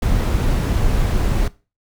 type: noise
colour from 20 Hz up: brown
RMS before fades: -17 dBFS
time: 0.02-1.48 s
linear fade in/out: 5 ms
effects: noise-tail reverb RT60 0.3 s tail -19 dB re dry